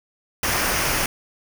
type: noise with comb filter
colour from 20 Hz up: pink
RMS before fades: -22 dBFS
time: 0.43-1.06 s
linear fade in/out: 2 ms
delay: 0.26 ms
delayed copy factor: -0.5
effects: none

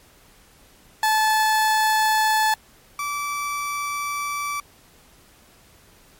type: tone pair in turn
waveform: 30% pulse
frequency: 868 / 1158.6 Hz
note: A5 / D6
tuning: -24 / -24 cents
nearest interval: perfect fourth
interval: 500 cents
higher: second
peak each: -14 / -22 dBFS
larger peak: first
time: 1.03-2.54 / 2.99-4.6 s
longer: second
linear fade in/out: 2 ms
effects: pink hiss -53 dBFS RMS until 6.19 s + MP3 64 kbps

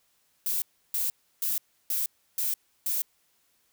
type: noise bursts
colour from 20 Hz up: violet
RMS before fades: -28 dBFS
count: 6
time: 0.46-3.02 s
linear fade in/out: 2 ms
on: 160 ms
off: 320 ms
effects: white hiss -69 dBFS RMS until 3.72 s

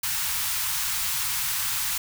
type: band-stop noise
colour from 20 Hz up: white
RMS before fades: -27 dBFS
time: 0.03-1.98 s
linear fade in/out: 5 ms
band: 150 to 850 Hz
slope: 48 dB/octave
effects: none

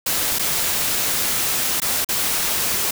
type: noise with dropouts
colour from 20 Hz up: white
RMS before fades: -21 dBFS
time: 0.06-2.91 s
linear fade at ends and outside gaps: 5 ms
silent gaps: 0.387-0.393 / 1.802-1.818 / 2.047-2.088 s
effects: none

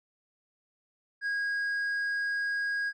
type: tone with tanh clipping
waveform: sine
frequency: 1640 Hz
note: G#6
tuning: 22 cents flat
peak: -29 dBFS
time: 1.21-2.93 s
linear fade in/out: 50 ms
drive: 4 dB
effects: none

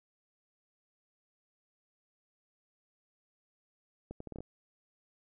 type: accelerating click train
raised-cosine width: 2 ms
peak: -29 dBFS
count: 7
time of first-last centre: 4.11-4.405 s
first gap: 94 ms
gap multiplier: 0.73
effects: none

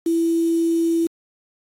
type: tone with quantisation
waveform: sine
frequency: 332.3 Hz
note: E4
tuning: 14 cents sharp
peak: -16 dBFS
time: 0.06-1.07 s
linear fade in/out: 5 ms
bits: 6
effects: AAC 48 kbps

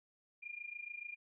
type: tone with amplitude modulation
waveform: sine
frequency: 2411 Hz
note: D7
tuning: 45 cents sharp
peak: -40 dBFS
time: 0.42-1.16 s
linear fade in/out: 20 ms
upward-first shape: sine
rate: 27 Hz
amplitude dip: 85%
effects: none

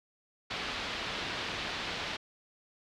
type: low-pass noise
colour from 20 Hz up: white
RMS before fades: -37 dBFS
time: 0.5-2.17 s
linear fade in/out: 10 ms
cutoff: 4000 Hz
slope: 24 dB/octave
effects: none

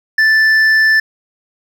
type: tone with hard clipping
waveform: sine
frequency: 1760 Hz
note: A6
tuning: in tune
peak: -9 dBFS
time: 0.18-1 s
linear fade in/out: 5 ms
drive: 5 dB
effects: none

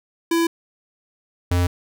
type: tone pair in turn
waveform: square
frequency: 334 / 88.47 Hz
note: E4 / F2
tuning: +23 / +23 cents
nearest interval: octave + major seventh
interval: 2300 cents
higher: first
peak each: -17 dBFS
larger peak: neither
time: 0.31-0.47 / 1.51-1.67 s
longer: neither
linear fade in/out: 5 ms
effects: none

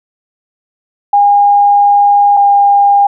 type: tone pair in turn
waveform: sine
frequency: 813 / 806.5 Hz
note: G#5 / G5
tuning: -37 / +49 cents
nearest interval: unison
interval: 14 cents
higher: first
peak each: -4 dBFS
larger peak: neither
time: 1.13-2.37 / 2.37-3.07 s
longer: first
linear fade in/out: 5 ms
effects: none

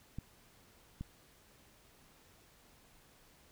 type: clicks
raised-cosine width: 5 ms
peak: -28 dBFS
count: 2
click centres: 0.186 / 1.01 s
effects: pink hiss -64 dBFS RMS until 3.51 s

